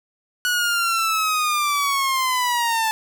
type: linear sweep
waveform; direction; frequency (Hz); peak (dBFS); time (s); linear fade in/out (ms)
sawtooth; down; 1472 to 875; -15; 0.45-2.91; 0
effects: none